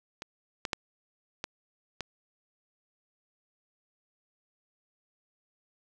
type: clicks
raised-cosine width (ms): 0.2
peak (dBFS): -21 / -14 / -11 / -16 / -17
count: 5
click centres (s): 0.221 / 0.652 / 0.732 / 1.441 / 2.007
effects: none

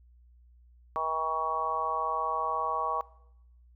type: harmonic tone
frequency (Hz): 159.8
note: D#3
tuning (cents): +47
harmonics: 3 / 4 / 5 / 6 / 7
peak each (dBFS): -40 / -37 / -36 / -34 / -30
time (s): 0.96-3.01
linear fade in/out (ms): 0
effects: noise-tail reverb RT60 0.8 s tail -20 dB re dry + added 60 Hz sine -55 dBFS peak until 3.75 s

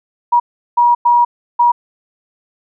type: tone bursts at uneven times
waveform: sine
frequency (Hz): 958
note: A#5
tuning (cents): +47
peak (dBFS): -7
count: 4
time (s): 0.32-0.4 / 0.77-0.95 / 1.05-1.25 / 1.59-1.72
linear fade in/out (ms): 10
effects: none

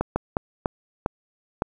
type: slowing click train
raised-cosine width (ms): 1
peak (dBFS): -8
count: 6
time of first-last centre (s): 0.01-1.621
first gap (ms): 150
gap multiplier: 1.39
effects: 8-bit

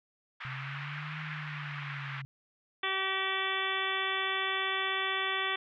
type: band-pass noise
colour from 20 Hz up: pink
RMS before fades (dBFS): -42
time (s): 0.4-2.22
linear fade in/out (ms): 10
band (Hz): 1200 to 2600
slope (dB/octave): 24
type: linear two-way sweep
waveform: sine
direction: up then down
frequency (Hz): 130 to 155.56 to 135.5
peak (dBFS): -39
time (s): 0.45-2.25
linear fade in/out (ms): 0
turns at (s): 1.19
type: harmonic tone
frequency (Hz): 383.5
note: G4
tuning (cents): -38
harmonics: 1 / 2 / 3 / 4 / 5 / 6 / 7 / 8 / 9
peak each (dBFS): -40 / -41 / -36 / -40 / -35 / -38 / -41 / -41 / -37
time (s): 2.83-5.56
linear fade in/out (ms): 5
effects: none

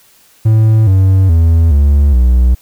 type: tone with pitch steps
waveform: triangle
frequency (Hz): 110 / 95.21 / 82.41 / 71.33 / 61.74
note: A2 / G2 / E2 / D2 / B1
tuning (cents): 0 / -50 / 0 / -50 / 0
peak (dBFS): -3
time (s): 0.45-2.55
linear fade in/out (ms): 10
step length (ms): 420
effects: white hiss -47 dBFS RMS until 2.61 s

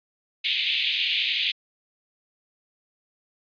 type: band-pass noise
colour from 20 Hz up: white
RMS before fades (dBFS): -25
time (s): 0.44-1.52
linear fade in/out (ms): 10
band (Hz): 2300 to 3800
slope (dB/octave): 48
effects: resampled to 11025 Hz

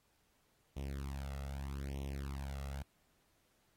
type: tone with flanger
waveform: sawtooth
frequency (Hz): 68.8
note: C#2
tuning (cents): -12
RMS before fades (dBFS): -42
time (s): 0.76-2.83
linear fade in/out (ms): 10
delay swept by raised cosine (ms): 0.32 to 1.52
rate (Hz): 0.8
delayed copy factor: +0.85
effects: pink hiss -75 dBFS RMS until 3.76 s + AAC 48 kbps

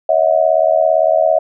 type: tone with amplitude modulation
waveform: sine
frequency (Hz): 643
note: E5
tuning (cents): -43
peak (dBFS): -5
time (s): 0.09-1.39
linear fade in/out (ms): 5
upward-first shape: sine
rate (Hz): 77.7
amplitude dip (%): 100
effects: none

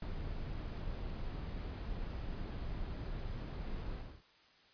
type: noise with ADSR envelope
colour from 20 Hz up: brown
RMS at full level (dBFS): -37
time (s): 0.02-4.23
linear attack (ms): 4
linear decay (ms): 5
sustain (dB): -4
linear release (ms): 300
effects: white hiss -65 dBFS RMS until 4.73 s + resampled to 11025 Hz

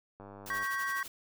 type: click train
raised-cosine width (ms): 1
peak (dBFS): -34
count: 44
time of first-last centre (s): 0.2-0.63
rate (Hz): 100
type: noise with tremolo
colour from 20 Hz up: white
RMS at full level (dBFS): -44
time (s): 0.46-1.08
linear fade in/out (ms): 2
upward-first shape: sine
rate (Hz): 12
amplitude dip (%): 80
type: chord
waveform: triangle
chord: G diminished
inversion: second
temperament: equal with one note detuned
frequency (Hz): 1108.7 / 1568 / 1912.7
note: Db6 / G6 / Bb6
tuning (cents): 0 / 0 / +44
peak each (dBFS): -34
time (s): 0.5-1.03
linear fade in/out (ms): 2
effects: none

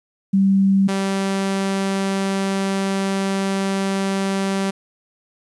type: tone pair in turn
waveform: sine / sawtooth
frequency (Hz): 194.5 / 194.5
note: G3 / G3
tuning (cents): -13 / -13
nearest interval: unison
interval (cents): 0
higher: neither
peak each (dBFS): -12 / -15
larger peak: first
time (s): 0.33-0.88 / 0.88-4.71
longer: second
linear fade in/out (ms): 10
effects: resampled to 24000 Hz + 9-bit

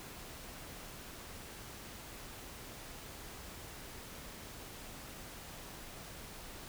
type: silence
effects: pink hiss -49 dBFS RMS until 6.68 s

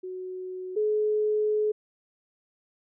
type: tone pair in turn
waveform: sine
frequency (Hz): 369.7 / 425.3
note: F#4 / G#4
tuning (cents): -1 / +41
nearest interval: major second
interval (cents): 242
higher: second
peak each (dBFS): -33 / -22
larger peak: second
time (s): 0.03-0.76 / 0.76-1.72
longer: second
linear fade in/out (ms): 10
effects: none

